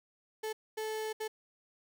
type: tone bursts at uneven times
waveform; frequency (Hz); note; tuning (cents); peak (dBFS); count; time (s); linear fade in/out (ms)
35% pulse; 435.4; A4; -18; -33; 3; 0.43-0.53 / 0.77-1.13 / 1.2-1.28; 10
effects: none